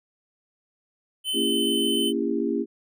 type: tone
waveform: square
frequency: 3049 Hz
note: G7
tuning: 49 cents flat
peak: -25 dBFS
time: 1.24-2.13 s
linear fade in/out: 50 ms
type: chord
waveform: sine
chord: A# diminished seventh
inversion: none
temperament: just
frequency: 233.1 / 279.7 / 335.6 / 402.8 Hz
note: A#3 / C#4 / E4 / G4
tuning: 0 / +16 / +31 / +47 cents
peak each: -28 dBFS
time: 1.33-2.66 s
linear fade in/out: 50 ms
effects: none